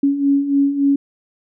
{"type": "beating tone pair", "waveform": "sine", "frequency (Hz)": [277.2, 280.7], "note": ["C#4", "C#4"], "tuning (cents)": [0, 22], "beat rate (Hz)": 3.5, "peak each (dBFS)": [-20, -14], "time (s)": [0.03, 0.96], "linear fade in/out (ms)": 5, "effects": []}